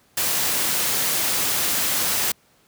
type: noise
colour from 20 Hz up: white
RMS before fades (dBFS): -22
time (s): 0.17-2.32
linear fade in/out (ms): 5
effects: pink hiss -59 dBFS RMS until 2.67 s + high-pass 80 Hz 12 dB/octave